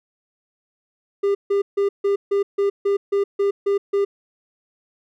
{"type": "tone bursts", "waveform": "triangle", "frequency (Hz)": 400, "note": "G4", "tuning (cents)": 35, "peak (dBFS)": -14, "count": 11, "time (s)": [1.23, 4.05], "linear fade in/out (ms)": 10, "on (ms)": 120, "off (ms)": 150, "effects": []}